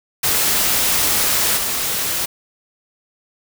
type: noise with level steps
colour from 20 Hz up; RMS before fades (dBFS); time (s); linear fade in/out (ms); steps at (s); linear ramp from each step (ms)
white; -17 / -21; 0.23-2.26; 10; 1.56; 20
effects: none